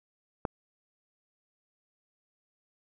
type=click; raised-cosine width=1 ms; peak=-15 dBFS; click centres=0.452 s; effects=none